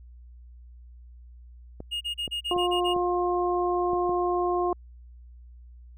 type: clicks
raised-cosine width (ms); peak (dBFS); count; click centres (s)
2; -24; 6; 1.804 / 2.278 / 2.564 / 2.964 / 3.933 / 4.094
type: tone bursts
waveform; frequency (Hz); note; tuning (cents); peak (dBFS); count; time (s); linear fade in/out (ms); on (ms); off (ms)
triangle; 2854; F7; +37; -26; 8; 1.91-2.941; 20; 100; 33
type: harmonic tone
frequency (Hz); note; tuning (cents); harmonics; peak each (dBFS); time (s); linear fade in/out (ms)
355; F4; +28; 1 / 2 / 3; -25 / -28 / -30; 2.51-4.73; 2
effects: added 60 Hz sine -45 dBFS peak until 5.97 s